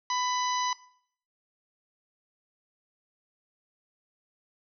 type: harmonic tone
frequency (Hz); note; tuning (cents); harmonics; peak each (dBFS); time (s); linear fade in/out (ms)
996; B5; +14; 1 / 2 / 3 / 4 / 5 / 6; -28 / -37 / -40 / -39 / -38 / -37; 0.1-0.73; 2
effects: noise-tail reverb RT60 0.6 s tail -19 dB re dry